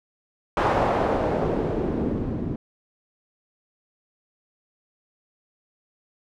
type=noise with low-pass filter sweep; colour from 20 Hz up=white; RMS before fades=-24 dBFS; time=0.57-2.56 s; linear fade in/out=2 ms; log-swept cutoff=1000 to 220 Hz; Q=1.4; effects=none